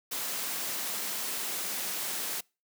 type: high-pass noise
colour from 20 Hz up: white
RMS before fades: -34 dBFS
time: 0.11-2.41 s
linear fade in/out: 10 ms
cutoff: 170 Hz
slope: 24 dB/octave
effects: noise-tail reverb RT60 0.3 s tail -26 dB re dry